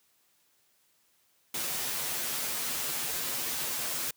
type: noise with comb filter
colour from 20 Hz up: white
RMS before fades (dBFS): -33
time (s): 1.54-4.11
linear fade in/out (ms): 5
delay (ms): 10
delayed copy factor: -0.75
effects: white hiss -69 dBFS RMS until 4.16 s + high-pass 80 Hz 12 dB/octave